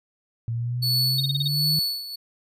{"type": "exponential sweep", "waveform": "sine", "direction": "up", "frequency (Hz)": [114.7, 155.2], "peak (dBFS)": -24, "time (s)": [0.48, 1.79], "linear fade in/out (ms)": 0}
{"type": "tone with tremolo", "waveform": "45% pulse", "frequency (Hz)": 4435, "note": "C#8", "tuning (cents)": 0, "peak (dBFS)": -19, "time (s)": [0.82, 2.16], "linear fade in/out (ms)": 10, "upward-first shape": "sine", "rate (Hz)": 1.4, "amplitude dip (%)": 80}
{"type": "tone bursts", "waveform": "sine", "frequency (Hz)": 3729, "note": "A#7", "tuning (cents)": 0, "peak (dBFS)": -21, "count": 6, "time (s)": [1.18, 1.479], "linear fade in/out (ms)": 5, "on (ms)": 24, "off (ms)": 31}
{"effects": ["resampled to 32000 Hz"]}